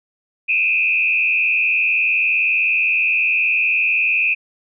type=tone with frequency modulation; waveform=sine; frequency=2525 Hz; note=D#7; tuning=25 cents sharp; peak=-14 dBFS; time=0.48-4.35 s; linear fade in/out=20 ms; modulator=79.5 Hz; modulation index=1.6; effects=none